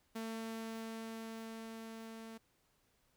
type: tone with level ramp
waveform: sawtooth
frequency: 224.6 Hz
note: A3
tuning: 36 cents sharp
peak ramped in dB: -36 to -44 dBFS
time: 0.15-2.38 s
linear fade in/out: 10 ms
effects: pink hiss -75 dBFS RMS until 3.16 s